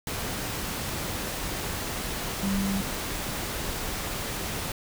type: tone in noise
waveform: sine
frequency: 196 Hz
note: G3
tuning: in tune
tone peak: -25 dBFS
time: 2.43-2.81 s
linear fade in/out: 2 ms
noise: pink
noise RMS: -32 dBFS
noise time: 0.07-4.72 s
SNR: +4 dB
effects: none